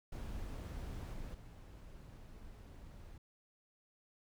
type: noise with level steps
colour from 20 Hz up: brown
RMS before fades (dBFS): -44 / -46 / -53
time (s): 0.12-3.18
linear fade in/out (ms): 5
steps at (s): 1.13 / 1.34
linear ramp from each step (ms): 5
effects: none